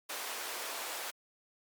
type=high-pass noise; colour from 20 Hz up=pink; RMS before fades=-40 dBFS; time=0.09-1.11 s; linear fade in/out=10 ms; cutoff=550 Hz; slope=12 dB/octave; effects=high-pass 300 Hz 12 dB/octave + Opus 48 kbps